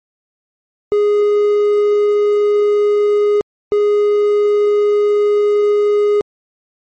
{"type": "tone pair in turn", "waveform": "triangle", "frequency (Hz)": [414.3, 414.3], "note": ["G#4", "G#4"], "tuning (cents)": [-4, -4], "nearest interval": "unison", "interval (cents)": 0, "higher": "neither", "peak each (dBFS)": -8, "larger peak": "neither", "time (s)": [[0.92, 3.41], [3.72, 6.21]], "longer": "neither", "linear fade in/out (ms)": 0, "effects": ["MP3 32 kbps"]}